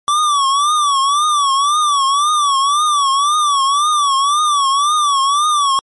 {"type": "tone with vibrato", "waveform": "square", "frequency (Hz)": 1151, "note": "D6", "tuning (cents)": -35, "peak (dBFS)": -12, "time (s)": [0.08, 5.79], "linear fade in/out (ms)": 0, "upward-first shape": "triangle", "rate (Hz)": 1.9, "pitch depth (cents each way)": 130, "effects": ["MP3 48 kbps"]}